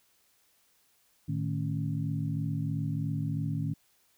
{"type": "harmonic tone with a mistuned harmonic", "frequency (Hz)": 55, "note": "A1", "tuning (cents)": 0, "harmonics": [2, 3, 4, 5], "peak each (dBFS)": [-34, -31, -40, -38], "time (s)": [1.28, 3.74], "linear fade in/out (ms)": 10, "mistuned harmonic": 3, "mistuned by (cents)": -130, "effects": ["white hiss -68 dBFS RMS until 4.17 s"]}